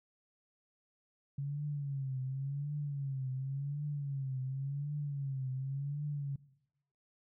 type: tone with vibrato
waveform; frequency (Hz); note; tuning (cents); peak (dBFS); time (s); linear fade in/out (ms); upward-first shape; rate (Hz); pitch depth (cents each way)
sine; 138.59; C#3; 0; -34; 1.38-6.36; 5; triangle; 0.91; 120
effects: noise-tail reverb RT60 0.9 s tail -20 dB re dry